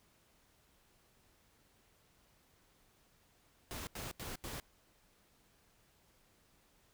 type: noise bursts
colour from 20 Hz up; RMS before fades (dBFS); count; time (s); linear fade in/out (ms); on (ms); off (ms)
pink; -44; 4; 3.71-4.599; 0; 160; 83
effects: pink hiss -70 dBFS RMS until 6.93 s